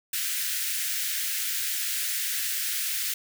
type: high-pass noise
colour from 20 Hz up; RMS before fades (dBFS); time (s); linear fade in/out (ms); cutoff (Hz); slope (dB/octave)
white; -29; 0.13-3.14; 5; 1500; 48
effects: none